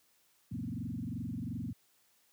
sine tone with frequency modulation, 174.61 Hz, F3, in tune, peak -35 dBFS, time 0.51-1.73 s, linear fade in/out 10 ms, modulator 22.8 Hz, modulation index 3.9, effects white hiss -70 dBFS RMS until 2.32 s + high-pass 80 Hz 12 dB/octave

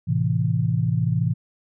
sine chord, A minor, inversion none, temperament equal, 110 / 130.81 / 164.81 Hz, A2 / C3 / E3, 0 / 0 / 0 cents, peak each -23 dBFS, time 0.07-1.34 s, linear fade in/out 20 ms, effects none

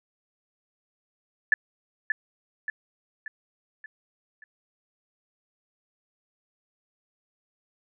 sine tone with echo, 1737 Hz, A6, 23 cents flat, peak -15 dBFS, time 1.52-1.54 s, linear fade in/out 2 ms, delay 580 ms, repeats 5, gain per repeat -6 dB, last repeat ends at 4.44 s, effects none

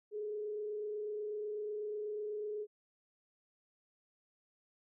sine tone with frequency modulation, 421.3 Hz, G#4, 25 cents sharp, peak -37 dBFS, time 0.11-2.67 s, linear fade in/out 50 ms, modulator 28.1 Hz, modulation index 0.34, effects none

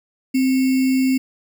sine tone with sample-and-hold, 261.6 Hz, C4, in tune, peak -14 dBFS, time 0.34-1.18 s, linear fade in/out 10 ms, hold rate 2450 Hz, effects none

